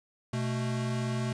square tone pair together, 124.08 / 220 Hz, B2 / A3, +9 / 0 cents, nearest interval minor seventh, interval 991 cents, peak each -31 / -35 dBFS, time 0.33-1.33 s, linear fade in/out 5 ms, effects resampled to 22050 Hz + 9-bit

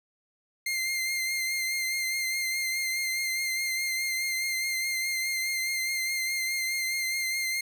sawtooth tone with vibrato, 2100 Hz, C7, 6 cents sharp, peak -24 dBFS, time 0.66-7.61 s, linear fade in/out 5 ms, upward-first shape triangle, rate 4.8 Hz, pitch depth 31 cents each way, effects none

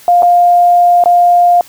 sine tone with dropouts, 703 Hz, F5, 11 cents sharp, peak -4 dBFS, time 0.08-1.61 s, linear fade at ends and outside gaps 1 ms, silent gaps 0.223-0.23 / 1.039-1.058 s, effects white hiss -39 dBFS RMS until 1.68 s

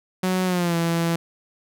sawtooth tone with pitch glide, 185 to 167.7 Hz, F#3 to E3, 0 to +30 cents, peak -16 dBFS, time 0.23-1.16 s, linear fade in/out 5 ms, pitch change -170 cents, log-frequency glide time 0.45-0.76 s, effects none

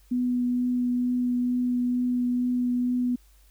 sine tone with vibrato, 246.9 Hz, B3, in tune, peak -22 dBFS, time 0.11-3.16 s, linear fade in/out 10 ms, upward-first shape triangle, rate 2.2 Hz, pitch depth 11 cents each way, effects added 50 Hz sine -54 dBFS peak until 3.5 s + white hiss -63 dBFS RMS until 3.5 s

